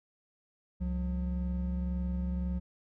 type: tone pair together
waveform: triangle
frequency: 67.29 / 180 Hz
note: C2 / F#3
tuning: +49 / -47 cents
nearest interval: octave + perfect fourth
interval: 1704 cents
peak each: -30 / -32 dBFS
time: 0.8-2.6 s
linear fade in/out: 20 ms
effects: none